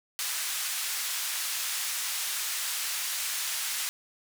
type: band-pass noise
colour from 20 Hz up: white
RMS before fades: -32 dBFS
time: 0.19-3.89 s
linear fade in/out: 0 ms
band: 1300 to 12000 Hz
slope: 12 dB/octave
effects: none